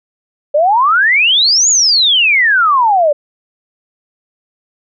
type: exponential two-way sweep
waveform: sine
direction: up then down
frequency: 565 to 7040 to 565 Hz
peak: -7 dBFS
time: 0.54-3.13 s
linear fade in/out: 10 ms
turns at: 1.69 s
effects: none